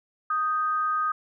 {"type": "tone pair together", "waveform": "sine", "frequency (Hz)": [1244.5, 1568], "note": ["D#6", "G6"], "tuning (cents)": [0, 0], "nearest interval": "major third", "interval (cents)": 400, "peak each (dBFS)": [-23, -33], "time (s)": [0.3, 1.12], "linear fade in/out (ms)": 5, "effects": []}